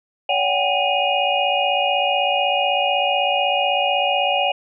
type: tone cluster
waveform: sine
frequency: 570 / 744 / 800 / 2481 / 2861 Hz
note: C#5 / F#5 / G5 / D#7 / F7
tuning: +48 / +9 / +35 / -6 / +41 cents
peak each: -23 / -21 / -24 / -24 / -23 dBFS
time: 0.29-4.52 s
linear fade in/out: 5 ms
effects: none